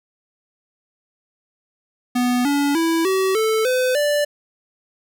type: tone with pitch steps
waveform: square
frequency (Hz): 246.7 / 285 / 329.3 / 380.5 / 439.6 / 507.9 / 586.8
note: B3 / C#4 / E4 / F#4 / A4 / B4 / D5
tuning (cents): -2 / +48 / -2 / +48 / -2 / +48 / -2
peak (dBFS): -17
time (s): 2.15-4.25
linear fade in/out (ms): 10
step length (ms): 300
effects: none